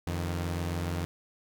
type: tone pair together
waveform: sawtooth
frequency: 87 / 154.86 Hz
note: F2 / D#3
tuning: -6 / -8 cents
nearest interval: minor seventh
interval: 998 cents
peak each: -27 / -33 dBFS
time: 0.07-1.05 s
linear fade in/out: 0 ms
effects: none